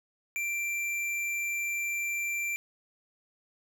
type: tone with hard clipping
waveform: sine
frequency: 2356 Hz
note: D7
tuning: 5 cents sharp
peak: -31 dBFS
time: 0.36-2.56 s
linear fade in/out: 0 ms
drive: 12 dB
effects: none